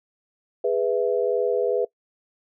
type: chord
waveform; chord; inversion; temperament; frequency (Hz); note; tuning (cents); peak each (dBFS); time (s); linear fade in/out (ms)
sine; E major; first; just; 412 / 494.4 / 659.3; G#4 / B4 / E5; -14 / +2 / 0; -24 / -22 / -28; 0.64-1.85; 5
effects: noise-tail reverb RT60 0.1 s tail -22 dB re dry